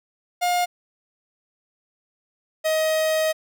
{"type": "tone pair in turn", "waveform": "45% pulse", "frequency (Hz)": [711, 630.5], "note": ["F5", "D#5"], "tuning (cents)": [31, 23], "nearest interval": "major second", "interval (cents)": 208, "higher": "first", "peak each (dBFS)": -19, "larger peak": "neither", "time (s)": [[0.41, 0.66], [2.64, 3.33]], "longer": "second", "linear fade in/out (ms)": 20, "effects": []}